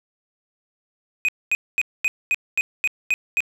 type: tone bursts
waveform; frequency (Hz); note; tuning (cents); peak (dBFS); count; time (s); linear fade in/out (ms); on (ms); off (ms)
triangle; 2501; D#7; +8; -15; 9; 1.25-3.405; 0; 35; 230
effects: none